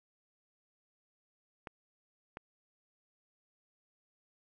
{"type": "clicks", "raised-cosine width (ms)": 0.5, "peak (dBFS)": -27, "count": 2, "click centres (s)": [1.672, 2.371], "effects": []}